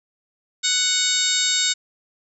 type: harmonic tone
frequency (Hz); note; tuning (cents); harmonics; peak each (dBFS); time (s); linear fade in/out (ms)
741; F#5; +2; 2 / 3 / 4 / 5 / 6 / 7 / 8 / 9 / 10; -30 / -29 / -31 / -22 / -27 / -30 / -32 / -31 / -23; 0.63-1.74; 20
effects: none